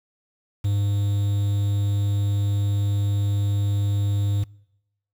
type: tone with quantisation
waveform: triangle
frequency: 101.3 Hz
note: G#2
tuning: 43 cents flat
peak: -17 dBFS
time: 0.64-4.44 s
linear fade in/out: 10 ms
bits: 7
effects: noise-tail reverb RT60 0.9 s tail -26 dB re dry